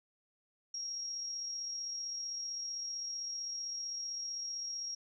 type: tone with amplitude modulation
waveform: sine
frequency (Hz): 5600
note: F8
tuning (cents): +4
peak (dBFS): -36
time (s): 0.74-4.95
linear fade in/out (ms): 5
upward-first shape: sine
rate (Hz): 35.6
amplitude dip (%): 30
effects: 13-bit